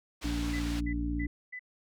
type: low-pass noise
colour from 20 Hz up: white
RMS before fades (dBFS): -43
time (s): 0.21-0.81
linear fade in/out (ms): 20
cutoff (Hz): 4300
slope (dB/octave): 12
type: harmonic tone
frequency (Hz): 58.27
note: A#1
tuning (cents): 0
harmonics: 1 / 2 / 3 / 4 / 5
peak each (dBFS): -32 / -43 / -42 / -43 / -33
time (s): 0.24-1.27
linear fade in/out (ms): 5
type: tone bursts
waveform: sine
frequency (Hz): 2000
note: B6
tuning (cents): +21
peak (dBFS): -38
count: 4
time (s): 0.53-1.594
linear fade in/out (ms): 10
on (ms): 71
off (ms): 260
effects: none